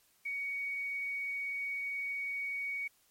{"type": "tone with quantisation", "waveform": "sine", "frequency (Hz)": 2242, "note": "C#7", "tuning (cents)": 19, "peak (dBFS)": -34, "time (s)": [0.25, 2.88], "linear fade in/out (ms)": 10, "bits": 10, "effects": ["white hiss -69 dBFS RMS until 3.1 s", "MP3 64 kbps"]}